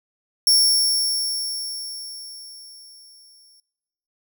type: tone with exponential decay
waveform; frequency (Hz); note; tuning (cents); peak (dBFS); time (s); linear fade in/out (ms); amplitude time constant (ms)
sawtooth; 5470; F8; -37; -10; 0.47-3.6; 1; 680
effects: noise-tail reverb RT60 1.0 s tail -19 dB re dry